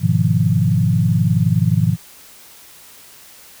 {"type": "chord", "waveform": "sine", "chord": "F half-diminished seventh", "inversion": "first", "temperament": "equal", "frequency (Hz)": [103.83, 123.47, 155.56, 174.61], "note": ["Ab2", "Cb3", "Eb3", "F3"], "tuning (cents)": [0, 0, 0, 0], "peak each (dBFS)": -18, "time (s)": [0, 1.97], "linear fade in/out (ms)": 50, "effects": ["white hiss -43 dBFS RMS until 3.6 s"]}